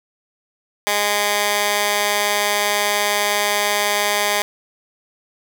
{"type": "tone with high-pass filter", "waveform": "15% pulse", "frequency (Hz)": 205.8, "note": "G#3", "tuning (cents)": -16, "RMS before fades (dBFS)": -19, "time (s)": [0.87, 4.42], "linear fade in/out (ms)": 0, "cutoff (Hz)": 900, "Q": 0.6, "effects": []}